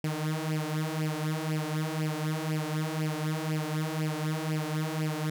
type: tone with flanger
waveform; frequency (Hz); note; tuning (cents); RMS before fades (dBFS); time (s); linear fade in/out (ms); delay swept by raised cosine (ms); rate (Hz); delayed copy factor
sawtooth; 155.56; D#3; 0; -31; 0.04-5.3; 2; 0.38 to 5.88; 2; +0.75
effects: none